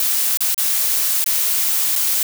blue noise with dropouts, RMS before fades -18 dBFS, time 0-2.23 s, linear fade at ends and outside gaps 2 ms, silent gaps 0.373-0.406 / 0.545-0.578 / 1.242-1.261 / 1.956-1.96 s, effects none

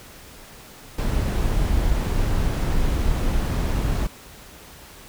brown noise, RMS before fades -21 dBFS, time 0.98-4.07 s, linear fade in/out 5 ms, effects pink hiss -44 dBFS RMS until 5.08 s

